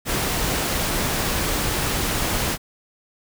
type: noise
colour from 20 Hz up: pink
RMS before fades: -23 dBFS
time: 0.05-2.58 s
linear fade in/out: 50 ms
effects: none